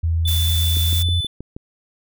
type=tone with pitch glide; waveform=sine; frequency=82.41 to 87.31 Hz; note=E2 to F2; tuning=0 to 0 cents; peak=-16 dBFS; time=0.03-1.21 s; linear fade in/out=10 ms; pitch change=+100 cents; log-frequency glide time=0.88-1.09 s
type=tone; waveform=triangle; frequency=3499 Hz; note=A7; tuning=10 cents flat; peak=-21 dBFS; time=0.25-1.27 s; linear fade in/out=5 ms
type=noise; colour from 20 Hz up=blue; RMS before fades=-27 dBFS; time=0.27-1.03 s; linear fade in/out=10 ms
type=click train; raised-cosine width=3 ms; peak=-19 dBFS; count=6; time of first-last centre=0.77-1.565 s; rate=6.29 Hz
effects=none